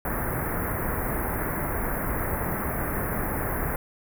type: band-stop noise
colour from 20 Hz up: pink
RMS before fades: -28 dBFS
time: 0.05-3.76 s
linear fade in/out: 2 ms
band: 2000 to 11000 Hz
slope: 48 dB/octave
effects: none